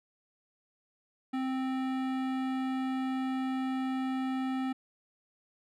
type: tone with hard clipping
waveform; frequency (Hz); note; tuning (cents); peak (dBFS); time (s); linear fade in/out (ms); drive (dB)
sine; 261.6; C4; 0; -32; 1.33-4.73; 10; 17
effects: none